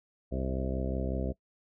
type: harmonic tone with a mistuned harmonic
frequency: 65.41 Hz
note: C2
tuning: in tune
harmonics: 1 / 2 / 3 / 4 / 5 / 6 / 7 / 8 / 9 / 10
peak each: -33 / -38 / -38 / -39 / -43 / -41 / -45 / -41 / -46 / -43 dBFS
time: 0.31-1.33 s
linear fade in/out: 20 ms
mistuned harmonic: 9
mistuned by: +22 cents
effects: noise-tail reverb RT60 0.1 s tail -21 dB re dry